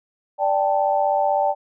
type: chord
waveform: sine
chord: D suspended fourth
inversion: none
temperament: equal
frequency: 587.3 / 784 / 880 Hz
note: D5 / G5 / A5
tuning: 0 / 0 / 0 cents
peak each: -21 / -20 / -23 dBFS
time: 0.38-1.55 s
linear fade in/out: 50 ms
effects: none